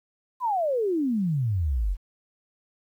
sine exponential sweep, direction down, 1046 to 41.12 Hz, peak -22 dBFS, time 0.4-1.97 s, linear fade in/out 50 ms, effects 10-bit

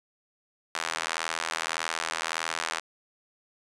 square tone with high-pass filter, 40.85 Hz, E1, 15 cents flat, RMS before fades -32 dBFS, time 0.74-2.8 s, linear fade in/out 10 ms, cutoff 1200 Hz, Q 1, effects resampled to 22050 Hz + 8-bit

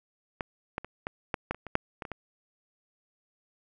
clicks, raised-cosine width 0.5 ms, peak -16 / -16 / -25 / -17 / -13 / -14 / -27 / -25 / -8 / -21 / -24 / -21 dBFS, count 12, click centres 0.408 / 0.781 / 0.846 / 1.069 / 1.342 / 1.51 / 1.546 / 1.667 / 1.754 / 2.022 / 2.052 / 2.117 s, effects none

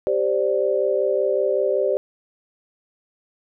sine chord, G suspended fourth, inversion none, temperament just, 392 / 522.7 / 588 Hz, G4 / C5 / D5, 0 / -2 / +2 cents, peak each -22 dBFS, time 0.07-1.97 s, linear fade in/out 0 ms, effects none

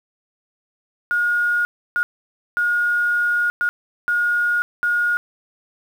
sine tone bursts at uneven times, 1434 Hz, F6, 45 cents sharp, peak -16 dBFS, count 6, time 1.11-1.65 / 1.96-2.03 / 2.57-3.5 / 3.61-3.69 / 4.08-4.62 / 4.83-5.17 s, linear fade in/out 0 ms, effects 7-bit

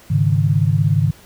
sine chord, Ab suspended fourth, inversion none, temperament equal, 103.83 / 138.59 / 155.56 Hz, Ab2 / Db3 / Eb3, 0 / 0 / 0 cents, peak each -17 dBFS, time 0.1-1.11 s, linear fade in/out 10 ms, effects pink hiss -46 dBFS RMS until 1.25 s

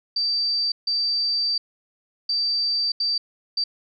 sine tone bursts at uneven times, 4654 Hz, D8, 17 cents flat, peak -20 dBFS, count 5, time 0.16-0.72 / 0.87-1.58 / 2.29-2.92 / 3-3.18 / 3.57-3.64 s, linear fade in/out 5 ms, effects none

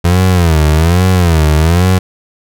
30% pulse tone with vibrato, 84.1 Hz, E2, 35 cents sharp, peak -4 dBFS, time 0.04-1.99 s, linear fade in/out 10 ms, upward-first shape sine, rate 1.2 Hz, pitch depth 180 cents each way, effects none

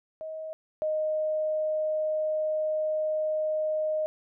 sine tone pair in turn, 632 / 619.7 Hz, D#5 / D#5, +27 / -7 cents, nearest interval unison, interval 34 cents, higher first, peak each -34 / -25 dBFS, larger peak second, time 0.21-0.53 / 0.82-4.06 s, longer second, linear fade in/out 0 ms, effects none

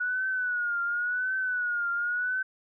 sine tone with vibrato, 1463 Hz, F#6, 20 cents flat, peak -26 dBFS, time 0-2.43 s, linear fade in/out 10 ms, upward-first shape triangle, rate 0.92 Hz, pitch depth 91 cents each way, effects none

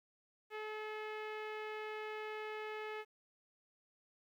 sawtooth tone with low-pass filter, 429.5 Hz, A4, 42 cents flat, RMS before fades -44 dBFS, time 0.5-3.05 s, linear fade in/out 50 ms, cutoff 2400 Hz, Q 2, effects 12-bit

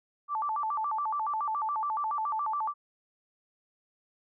sine tone with vibrato, 1011 Hz, B5, 40 cents sharp, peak -28 dBFS, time 0.28-2.74 s, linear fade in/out 50 ms, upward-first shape square, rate 7.1 Hz, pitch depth 250 cents each way, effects none

